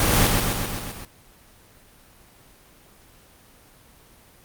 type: noise with echo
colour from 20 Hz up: pink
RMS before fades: -19 dBFS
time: 0-0.27 s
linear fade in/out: 2 ms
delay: 130 ms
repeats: 6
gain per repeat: -3 dB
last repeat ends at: 1.05 s
effects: pink hiss -52 dBFS RMS until 4.44 s + Opus 24 kbps